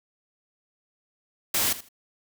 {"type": "noise with echo", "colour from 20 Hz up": "white", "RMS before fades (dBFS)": -24, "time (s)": [1.54, 1.73], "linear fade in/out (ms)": 5, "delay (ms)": 79, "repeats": 2, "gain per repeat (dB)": -15, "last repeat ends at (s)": 1.888, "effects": []}